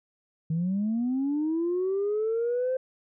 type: linear sweep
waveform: sine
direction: up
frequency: 155.56 to 523.3 Hz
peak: -23 dBFS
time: 0.5-2.77 s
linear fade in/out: 5 ms
effects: tanh soft clip ceiling -21 dBFS